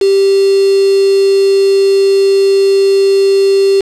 sine tone with quantisation, 392 Hz, G4, in tune, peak -6 dBFS, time 0.01-3.81 s, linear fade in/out 5 ms, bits 3, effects low-pass 7000 Hz 12 dB/octave

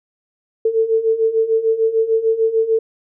sine beating tone pair, 443 / 449.7 Hz, A4 / A4, +12 / +38 cents, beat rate 6.7 Hz, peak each -19 / -15 dBFS, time 0.65-2.79 s, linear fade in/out 5 ms, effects none

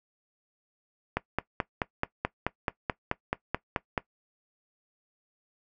click train, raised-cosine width 0.5 ms, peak -11 dBFS, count 14, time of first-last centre 1.17-3.978 s, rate 4.63 Hz, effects noise-tail reverb RT60 0.1 s tail -19 dB re dry

